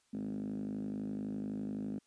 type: tone with band-pass filter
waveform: 5% pulse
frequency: 51.91 Hz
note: G#1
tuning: in tune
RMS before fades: -39 dBFS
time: 0.13-1.99 s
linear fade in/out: 10 ms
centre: 230 Hz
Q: 9.9
effects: white hiss -73 dBFS RMS until 2.06 s + resampled to 22050 Hz